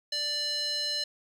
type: tone with band-pass filter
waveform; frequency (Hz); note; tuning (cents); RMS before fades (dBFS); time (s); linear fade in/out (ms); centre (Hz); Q
square; 588; D5; +2; -31; 0.12-1.04; 5; 4300; 4.9
effects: 10-bit